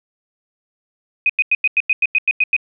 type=tone bursts; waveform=sine; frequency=2504 Hz; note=D#7; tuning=10 cents sharp; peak=-11 dBFS; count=11; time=1.26-2.565 s; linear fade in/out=2 ms; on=35 ms; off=92 ms; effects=none